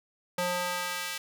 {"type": "tone with high-pass filter sweep", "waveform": "square", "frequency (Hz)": 178.3, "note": "F3", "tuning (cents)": 36, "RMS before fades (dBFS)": -32, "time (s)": [0.38, 1.18], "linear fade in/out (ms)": 5, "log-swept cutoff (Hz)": [430, 2200], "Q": 0.84, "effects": []}